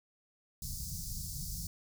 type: band-stop noise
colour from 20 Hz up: pink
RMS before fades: -40 dBFS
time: 0.62-1.67 s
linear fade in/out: 2 ms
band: 180 to 4700 Hz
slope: 48 dB/octave
effects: none

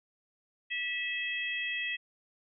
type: harmonic tone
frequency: 650 Hz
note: E5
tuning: 24 cents flat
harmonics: 3 / 4 / 5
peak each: -35 / -35 / -39 dBFS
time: 0.7-1.97 s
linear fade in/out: 20 ms
effects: none

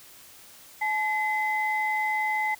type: tone pair together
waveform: sine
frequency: 857.3 / 2039 Hz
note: A5 / C7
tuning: -45 / -45 cents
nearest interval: octave + minor third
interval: 1500 cents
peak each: -26 dBFS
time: 0.81-2.55 s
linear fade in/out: 10 ms
effects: tanh soft clip ceiling -16 dBFS + white hiss -50 dBFS RMS until 2.59 s

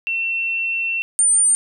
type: tone pair in turn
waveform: sine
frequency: 2703 / 9003 Hz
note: E7 / C#9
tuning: +43 / +26 cents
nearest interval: octave + major sixth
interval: 2083 cents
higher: second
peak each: -19 / -12 dBFS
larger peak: second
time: 0.07-1.02 / 1.19-1.55 s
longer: first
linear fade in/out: 0 ms
effects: none

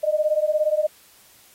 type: beating tone pair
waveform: sine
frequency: 603 / 620 Hz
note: D5 / D#5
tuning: +46 / -6 cents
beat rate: 17 Hz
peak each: -21 dBFS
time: 0.03-0.87 s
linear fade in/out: 10 ms
effects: white hiss -53 dBFS RMS until 1.54 s + AAC 48 kbps

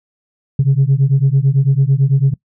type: beating tone pair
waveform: sine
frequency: 132.4 / 141.4 Hz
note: C3 / C#3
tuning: +21 / +35 cents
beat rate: 9 Hz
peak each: -11 dBFS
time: 0.59-2.34 s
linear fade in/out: 5 ms
effects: noise-tail reverb RT60 0.1 s tail -23 dB re dry + tanh soft clip ceiling -5 dBFS

